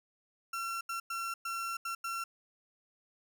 35% pulse tone bursts at uneven times, 1358 Hz, F6, 49 cents flat, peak -33 dBFS, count 6, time 0.53-0.81 / 0.89-1 / 1.1-1.34 / 1.45-1.77 / 1.85-1.95 / 2.04-2.24 s, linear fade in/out 5 ms, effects none

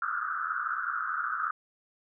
white band-pass noise, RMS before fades -32 dBFS, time 0.02-1.51 s, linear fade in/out 2 ms, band 1200 to 1500 Hz, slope 96 dB/octave, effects none

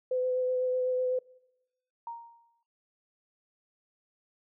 sine tone with vibrato, 507 Hz, B4, 45 cents sharp, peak -26 dBFS, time 0.11-1.19 s, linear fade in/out 5 ms, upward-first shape sine, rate 8 Hz, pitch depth 13 cents each way
sine tone with exponential decay, 932 Hz, A#5, 1 cent flat, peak -34 dBFS, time 2.07-2.63 s, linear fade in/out 2 ms, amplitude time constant 120 ms
effects noise-tail reverb RT60 0.9 s tail -23 dB re dry

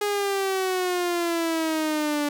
sawtooth exponential sweep, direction down, 415.3 to 290 Hz, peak -19 dBFS, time 0.01-2.29 s, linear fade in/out 5 ms, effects none

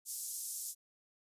white band-pass noise, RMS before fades -42 dBFS, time 0.05-0.75 s, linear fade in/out 50 ms, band 6000 to 12000 Hz, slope 24 dB/octave, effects resampled to 32000 Hz

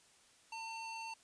square tone with band-pass filter, 902 Hz, A5, 43 cents sharp, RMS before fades -45 dBFS, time 0.52-1.14 s, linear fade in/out 5 ms, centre 2900 Hz, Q 0.66, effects white hiss -66 dBFS RMS until 1.23 s + resampled to 22050 Hz

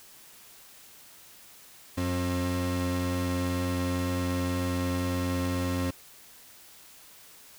35% pulse tone pair together, 89.57 / 266.7 Hz, F2 / C4, +44 / +33 cents, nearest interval octave + perfect fifth, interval 1889 cents, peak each -28 / -28 dBFS, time 1.97-5.91 s, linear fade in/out 10 ms, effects white hiss -52 dBFS RMS until 7.58 s

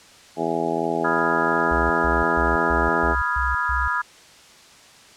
harmonic tone, 82.9 Hz, E2, 10 cents sharp, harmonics 2 / 3 / 4 / 5 / 6 / 7 / 8 / 9 / 10, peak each -33 / -30 / -28 / -27 / -33 / -33 / -28 / -33 / -28 dBFS, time 0.36-3.16 s, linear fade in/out 50 ms
sine chord, F half-diminished seventh, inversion second, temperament equal, 987.8 / 1244.5 / 1396.9 / 1661.2 Hz, Cb6 / Eb6 / F6 / Ab6, 0 / 0 / 0 / 0 cents, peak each -26 dBFS, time 1.04-4.02 s, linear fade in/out 10 ms
sine tone bursts, 64.3 Hz, C2, 30 cents flat, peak -24 dBFS, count 7, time 1.71-3.88 s, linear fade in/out 5 ms, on 190 ms, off 140 ms
effects white hiss -48 dBFS RMS until 5.16 s + low-pass 7000 Hz 12 dB/octave

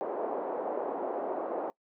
white band-pass noise, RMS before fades -34 dBFS, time 0.01-1.7 s, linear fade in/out 0 ms, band 330 to 760 Hz, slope 24 dB/octave, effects noise-tail reverb RT60 0.1 s tail -22 dB re dry

